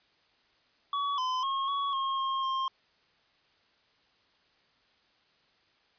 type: tone with pitch steps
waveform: square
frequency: 1131 / 1022 / 1083 / 1120 / 1077 / 1071 / 1062 Hz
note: C#6 / C6 / C#6 / C#6 / C6 / C6 / C6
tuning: +34 / -41 / -41 / +18 / +50 / +40 / +25 cents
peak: -29 dBFS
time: 0.93-2.68 s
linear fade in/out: 2 ms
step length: 250 ms
effects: white hiss -67 dBFS RMS until 5.98 s + resampled to 11025 Hz